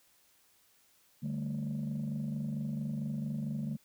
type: chord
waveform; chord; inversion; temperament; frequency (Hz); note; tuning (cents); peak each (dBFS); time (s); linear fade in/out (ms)
sine; D suspended fourth; none; just; 146.83 / 195.78 / 220.2; D3 / G3 / A3; 0 / -2 / +2; -35 / -39 / -35; 1.22-3.77; 20
effects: tanh soft clip ceiling -29 dBFS + white hiss -67 dBFS RMS until 3.84 s